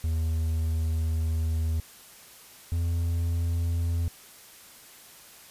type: tone pair in turn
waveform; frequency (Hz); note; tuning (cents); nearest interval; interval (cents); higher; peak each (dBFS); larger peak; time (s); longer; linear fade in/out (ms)
triangle; 80.4 / 84.54; E2 / E2; -43 / +44; minor second; 87; second; -22; neither; 0.04-1.8 / 2.72-4.08; first; 0
effects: white hiss -50 dBFS RMS until 5.5 s + resampled to 32000 Hz